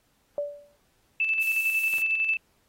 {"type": "tone with exponential decay", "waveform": "sine", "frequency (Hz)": 580, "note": "D5", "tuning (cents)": -22, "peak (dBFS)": -23, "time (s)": [0.38, 0.76], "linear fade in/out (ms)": 1, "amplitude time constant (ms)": 82}
{"type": "tone with tremolo", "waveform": "sine", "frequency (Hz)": 2637, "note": "E7", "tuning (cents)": 0, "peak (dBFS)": -21, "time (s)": [1.2, 2.37], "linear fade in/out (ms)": 2, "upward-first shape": "square", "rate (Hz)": 11, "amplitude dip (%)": 40}
{"type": "noise", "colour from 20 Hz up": "violet", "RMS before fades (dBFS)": -37, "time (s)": [1.41, 2.02], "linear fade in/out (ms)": 5}
{"type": "clicks", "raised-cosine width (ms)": 0.3, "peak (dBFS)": -26, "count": 2, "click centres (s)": [1.937, 1.984]}
{"effects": ["pink hiss -68 dBFS RMS until 2.68 s", "AAC 48 kbps"]}